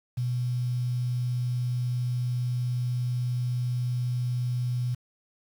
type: tone with quantisation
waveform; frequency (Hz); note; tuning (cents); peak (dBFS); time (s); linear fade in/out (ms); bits
sine; 123.47; B2; 0; -25; 0.17-4.95; 10; 8
effects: none